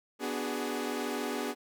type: chord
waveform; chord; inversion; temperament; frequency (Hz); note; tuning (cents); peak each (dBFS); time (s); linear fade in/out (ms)
sawtooth; G# half-diminished seventh; first; equal with one note detuned; 246.9 / 293.7 / 374.3 / 415.3; B3 / D4 / F#4 / G#4; 0 / 0 / +20 / 0; -33 / -34 / -36 / -33; 0.19-1.55; 50
effects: none